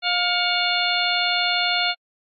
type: harmonic tone with a mistuned harmonic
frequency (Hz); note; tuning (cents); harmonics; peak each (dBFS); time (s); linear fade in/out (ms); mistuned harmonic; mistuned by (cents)
708; F5; +23; 1 / 2 / 3 / 4 / 5 / 6; -26 / -26 / -26 / -26 / -26 / -26; 0.02-1.95; 50; 3; +84
effects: AAC 48 kbps